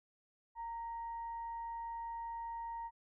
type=tone with frequency modulation; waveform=sine; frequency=925 Hz; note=A#5; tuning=14 cents flat; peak=-40 dBFS; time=0.55-2.91 s; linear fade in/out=50 ms; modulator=976 Hz; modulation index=0.2; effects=none